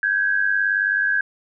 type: tone pair together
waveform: sine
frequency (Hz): 1560 / 1658.8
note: G6 / G#6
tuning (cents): -9 / -3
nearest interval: minor second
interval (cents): 106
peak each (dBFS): -20 / -20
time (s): 0.03-1.21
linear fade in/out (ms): 2
effects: none